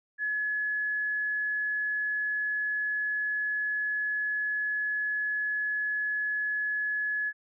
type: tone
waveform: sine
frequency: 1700 Hz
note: G#6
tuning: 40 cents sharp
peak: -27 dBFS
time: 0.18-7.33 s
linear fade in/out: 50 ms
effects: none